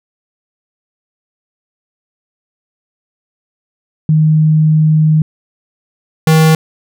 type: tone pair in turn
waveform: sine / square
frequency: 155.56 / 158.65 Hz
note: D#3 / D#3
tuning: 0 / +34 cents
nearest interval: unison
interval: 34 cents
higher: second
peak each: -6 dBFS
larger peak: neither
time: 4.09-5.22 / 6.27-6.55 s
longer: first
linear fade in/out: 2 ms
effects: none